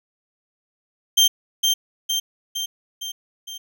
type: tone with echo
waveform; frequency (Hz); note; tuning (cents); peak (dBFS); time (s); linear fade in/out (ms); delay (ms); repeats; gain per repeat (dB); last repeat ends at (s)
30% pulse; 3158; G7; +12; -9; 1.17-1.28; 10; 460; 5; -4; 3.58
effects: none